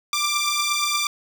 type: beating tone pair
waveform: 10% pulse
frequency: 1174.7 / 1183.2 Hz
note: D6 / D6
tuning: 0 / +13 cents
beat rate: 8.5 Hz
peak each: -17 / -14 dBFS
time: 0.13-1.07 s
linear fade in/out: 2 ms
effects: none